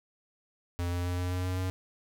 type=tone with pitch steps; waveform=square; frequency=87.31 / 88.17 / 89.04 / 89.92 / 90.81 / 91.7 / 92.61 Hz; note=F2 / F2 / F2 / F#2 / F#2 / F#2 / F#2; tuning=0 / +17 / +34 / -49 / -32 / -15 / +2 cents; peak=-30 dBFS; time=0.79-1.7 s; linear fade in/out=0 ms; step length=130 ms; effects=none